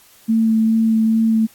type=tone with vibrato; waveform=sine; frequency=223 Hz; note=A3; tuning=23 cents sharp; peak=-12 dBFS; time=0.28-1.47 s; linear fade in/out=20 ms; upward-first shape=sine; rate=2.4 Hz; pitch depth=12 cents each way; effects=white hiss -49 dBFS RMS until 1.54 s + AAC 64 kbps